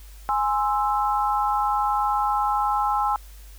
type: chord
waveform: sine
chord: Ab augmented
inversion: none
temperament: equal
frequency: 830.6 / 1046.5 / 1318.5 Hz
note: Ab5 / C6 / E6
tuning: 0 / 0 / 0 cents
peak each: -22 / -26 / -26 dBFS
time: 0.29-3.16 s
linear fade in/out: 0 ms
effects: added 50 Hz sine -41 dBFS peak until 3.58 s + white hiss -52 dBFS RMS until 3.58 s